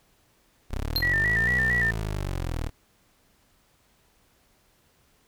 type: linear two-way sweep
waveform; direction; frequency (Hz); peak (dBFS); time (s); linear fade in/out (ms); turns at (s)
20% pulse; up then down; 30.54 to 64 to 37.21; -23; 0.7-2.7; 20; 1.57
type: tone with exponential decay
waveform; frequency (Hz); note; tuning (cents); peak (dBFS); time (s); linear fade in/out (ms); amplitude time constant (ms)
square; 4186; C8; 0; -19; 0.96-1.09; 0; 27
type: tone with vibrato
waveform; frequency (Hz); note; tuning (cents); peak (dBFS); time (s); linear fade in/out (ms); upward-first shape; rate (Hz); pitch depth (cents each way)
sine; 1864.7; A#6; 0; -21; 1.02-1.91; 5; square; 4.4; 64
effects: pink hiss -64 dBFS RMS until 5.27 s